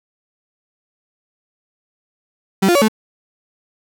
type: tone with pitch steps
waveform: 35% pulse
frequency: 193.1 / 349.7 / 566 / 217.8 Hz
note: G3 / F4 / C#5 / A3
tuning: -26 / +2 / +36 / -17 cents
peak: -9 dBFS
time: 2.62-2.884 s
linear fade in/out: 10 ms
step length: 66 ms
effects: none